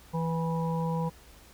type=harmonic tone with a mistuned harmonic; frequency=164.81 Hz; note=E3; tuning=in tune; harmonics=1 / 3 / 5 / 6; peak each=-28 / -35 / -40 / -36 dBFS; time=0.13-1.1 s; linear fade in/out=20 ms; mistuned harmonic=6; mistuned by=-21 cents; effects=added 60 Hz sine -55 dBFS peak until 1.53 s + pink hiss -55 dBFS RMS until 1.53 s